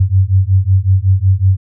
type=beating tone pair; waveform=sine; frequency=92.7 / 98.1 Hz; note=F#2 / G2; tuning=+4 / +2 cents; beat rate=5.4 Hz; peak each=-11 dBFS; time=0-1.57 s; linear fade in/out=10 ms; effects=none